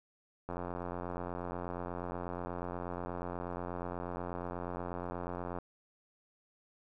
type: click train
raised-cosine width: 1 ms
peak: -25 dBFS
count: 451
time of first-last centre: 0.49-5.586 s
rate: 88.3 Hz
effects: none